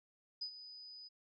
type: tone with ADSR envelope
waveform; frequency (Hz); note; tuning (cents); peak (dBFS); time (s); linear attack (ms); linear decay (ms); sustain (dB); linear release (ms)
sine; 4981; D#8; +1; -37; 0.41-1.09; 10; 82; -13; 21
effects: none